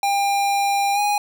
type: tone with pitch glide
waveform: square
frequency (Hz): 800 to 823.4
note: G5 to G#5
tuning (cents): +35 to -15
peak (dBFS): -18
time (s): 0.03-1.18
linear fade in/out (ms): 2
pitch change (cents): +50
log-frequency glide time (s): 0.94-0.99
effects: none